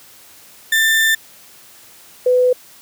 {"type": "tone pair in turn", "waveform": ["35% pulse", "sine"], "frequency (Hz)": [1784, 500.6], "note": ["A6", "B4"], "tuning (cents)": [23, 23], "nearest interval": "octave + minor seventh", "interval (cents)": 2200, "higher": "first", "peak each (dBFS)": [-10, -10], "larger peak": "neither", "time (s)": [[0.72, 1.15], [2.26, 2.53]], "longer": "first", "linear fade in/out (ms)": 5, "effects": ["white hiss -44 dBFS RMS until 2.81 s", "high-pass 60 Hz 12 dB/octave"]}